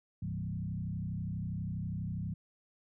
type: tone with frequency modulation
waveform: sine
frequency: 137.9 Hz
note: C#3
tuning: 9 cents flat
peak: -34 dBFS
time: 0.22-2.34 s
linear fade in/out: 5 ms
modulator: 32.3 Hz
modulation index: 1.8
effects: none